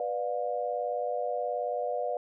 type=chord; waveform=sine; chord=B diminished; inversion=none; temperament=just; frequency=493.9 / 592.7 / 711.2 Hz; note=B4 / D5 / F5; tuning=0 / +16 / +31 cents; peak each=-33 dBFS; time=0-2.17 s; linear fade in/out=2 ms; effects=none